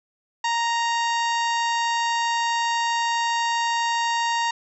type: harmonic tone with a mistuned harmonic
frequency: 932.3 Hz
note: A#5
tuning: in tune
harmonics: 1 / 2 / 3 / 4 / 5 / 6 / 7 / 8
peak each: -22 / -28 / -32 / -34 / -36 / -38 / -39 / -40 dBFS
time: 0.44-4.51 s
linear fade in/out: 5 ms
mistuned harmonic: 5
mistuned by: -19 cents
effects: none